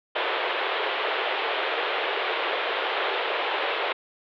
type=band-pass noise; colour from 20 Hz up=pink; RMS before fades=-27 dBFS; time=0.15-3.93 s; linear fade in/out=10 ms; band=390 to 3600 Hz; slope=48 dB/octave; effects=none